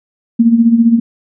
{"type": "tone with tremolo", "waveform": "sine", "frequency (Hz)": 231.3, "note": "A#3", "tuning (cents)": -13, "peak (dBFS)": -3, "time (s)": [0.39, 1], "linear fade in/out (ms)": 10, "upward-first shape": "sine", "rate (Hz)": 15, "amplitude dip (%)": 65, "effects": []}